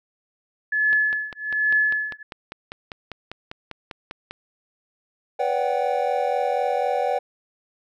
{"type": "tone with tremolo", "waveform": "sine", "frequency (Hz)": 1716, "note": "A6", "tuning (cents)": -44, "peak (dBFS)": -15, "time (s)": [0.72, 2.23], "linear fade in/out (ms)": 5, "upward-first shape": "triangle", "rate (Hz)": 1.2, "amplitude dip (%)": 100}
{"type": "click train", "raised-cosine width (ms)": 0.3, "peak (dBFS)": -18, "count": 18, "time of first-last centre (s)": [0.93, 4.31], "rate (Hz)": 5.03}
{"type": "chord", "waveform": "triangle", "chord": "G major seventh", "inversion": "first", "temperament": "equal with one note detuned", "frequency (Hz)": [493.9, 572.9, 740, 784], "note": ["B4", "D5", "F#5", "G5"], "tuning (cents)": [0, -43, 0, 0], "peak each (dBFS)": -24, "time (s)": [5.39, 7.19], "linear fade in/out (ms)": 10}
{"effects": []}